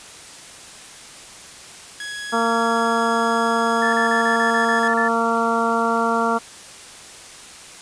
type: tone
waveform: sawtooth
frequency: 1672 Hz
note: G#6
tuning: 11 cents sharp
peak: -25 dBFS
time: 2-4.88 s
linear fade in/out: 2 ms
type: harmonic tone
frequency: 229.7 Hz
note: A#3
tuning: 25 cents flat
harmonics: 1 / 2 / 3 / 4 / 5 / 6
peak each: -24 / -24 / -24 / -24 / -24 / -24 dBFS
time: 2.32-6.39 s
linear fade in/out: 20 ms
type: tone bursts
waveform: sine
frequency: 1751 Hz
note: A6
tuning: 9 cents flat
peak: -20 dBFS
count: 9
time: 3.82-5.082 s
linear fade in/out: 5 ms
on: 110 ms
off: 34 ms
effects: white hiss -40 dBFS RMS until 7.81 s + resampled to 22050 Hz